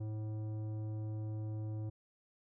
sine tone with tanh clipping, 108 Hz, A2, 32 cents flat, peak -39 dBFS, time 0-1.9 s, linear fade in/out 10 ms, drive 12 dB, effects none

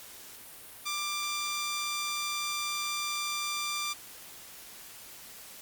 10% pulse tone, 1184 Hz, D6, 14 cents sharp, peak -23 dBFS, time 0.85-3.94 s, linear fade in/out 20 ms, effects white hiss -48 dBFS RMS until 5.61 s + Opus 48 kbps

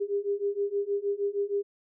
sine beating tone pair, 400 / 406.4 Hz, G4 / G#4, +35 / -38 cents, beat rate 6.4 Hz, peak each -30 / -29 dBFS, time 0-1.63 s, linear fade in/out 20 ms, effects none

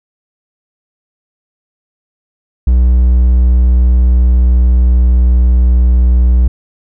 triangle tone with pitch glide, 61.6 to 61.17 Hz, B1 to B1, -4 to -16 cents, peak -3 dBFS, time 2.67-6.48 s, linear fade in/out 5 ms, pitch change -12 cents, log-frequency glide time 2.82-5.62 s, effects none

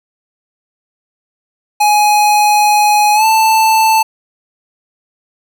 square tone with pitch glide, 837 to 882.7 Hz, G#5 to A5, +13 to +5 cents, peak -8 dBFS, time 1.8-4.03 s, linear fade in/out 10 ms, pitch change +92 cents, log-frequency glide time 3.14-3.25 s, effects none

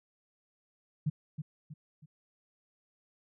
sine tone with echo, 151.6 Hz, D#3, 45 cents flat, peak -26 dBFS, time 1.06-1.1 s, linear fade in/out 10 ms, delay 320 ms, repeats 3, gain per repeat -8 dB, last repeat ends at 2.06 s, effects none

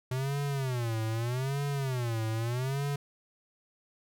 square tone with vibrato, 125.6 Hz, B2, 30 cents sharp, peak -30 dBFS, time 0.11-2.96 s, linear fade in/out 5 ms, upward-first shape sine, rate 0.81 Hz, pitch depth 220 cents each way, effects none

